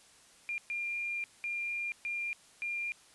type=tone bursts at uneven times; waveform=sine; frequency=2399 Hz; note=D7; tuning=36 cents sharp; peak=-33 dBFS; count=5; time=0.49-0.58 / 0.7-1.24 / 1.44-1.92 / 2.05-2.33 / 2.62-2.92 s; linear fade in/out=0 ms; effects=white hiss -60 dBFS RMS until 3.14 s + resampled to 24000 Hz